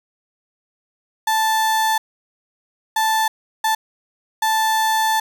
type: tone bursts at uneven times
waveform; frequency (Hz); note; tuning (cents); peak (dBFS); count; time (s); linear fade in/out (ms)
35% pulse; 880; A5; 0; -14; 4; 1.27-1.98 / 2.96-3.28 / 3.64-3.75 / 4.42-5.2; 5
effects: none